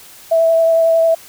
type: tone with vibrato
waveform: sine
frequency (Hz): 657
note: E5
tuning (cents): -6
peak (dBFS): -9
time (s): 0.31-1.15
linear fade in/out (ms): 10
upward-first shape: triangle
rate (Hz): 11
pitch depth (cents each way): 14
effects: white hiss -40 dBFS RMS until 1.28 s